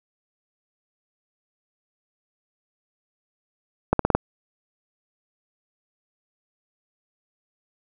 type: accelerating click train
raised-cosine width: 1 ms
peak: -3 dBFS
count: 5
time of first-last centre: 3.93-4.15 s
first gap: 63 ms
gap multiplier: 0.91
effects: none